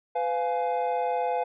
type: chord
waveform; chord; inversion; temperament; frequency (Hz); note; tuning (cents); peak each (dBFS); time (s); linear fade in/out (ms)
triangle; F diminished; second; just; 502.9 / 698.5 / 838.1; Cb5 / F5 / Ab5; +31 / 0 / +16; -27; 0.15-1.44; 10
effects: resampled to 8000 Hz